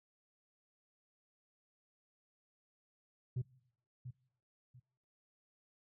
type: tone with echo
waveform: sine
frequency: 125.8 Hz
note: B2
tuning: 32 cents sharp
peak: -31 dBFS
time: 3.36-3.42 s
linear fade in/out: 10 ms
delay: 690 ms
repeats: 2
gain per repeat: -12 dB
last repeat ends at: 4.8 s
effects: noise-tail reverb RT60 0.7 s tail -23 dB re dry + tanh soft clip ceiling -33 dBFS